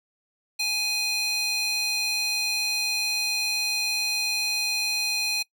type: tone with high-pass filter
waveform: square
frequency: 830.6 Hz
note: G#5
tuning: in tune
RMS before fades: -26 dBFS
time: 0.59-5.43 s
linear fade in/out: 10 ms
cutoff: 3300 Hz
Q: 7.7
effects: noise-tail reverb RT60 0.1 s tail -22 dB re dry